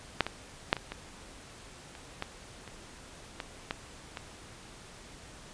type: clicks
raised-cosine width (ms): 0.3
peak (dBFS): -7 / -17 / -6 / -21 / -21 / -30 / -17 / -29 / -19 / -15 / -21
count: 11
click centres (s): 0.207 / 0.266 / 0.729 / 0.767 / 0.92 / 1.952 / 2.224 / 2.677 / 3.402 / 3.709 / 4.172
effects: pink hiss -50 dBFS RMS until 5.53 s + resampled to 22050 Hz